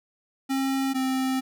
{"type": "tone pair in turn", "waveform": "square", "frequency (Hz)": [268.8, 262.1], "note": ["C4", "C4"], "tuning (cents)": [47, 3], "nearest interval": "unison", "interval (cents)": 44, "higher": "first", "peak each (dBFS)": -24, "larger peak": "neither", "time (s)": [[0.49, 0.94], [0.94, 1.41]], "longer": "second", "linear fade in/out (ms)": 20, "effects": []}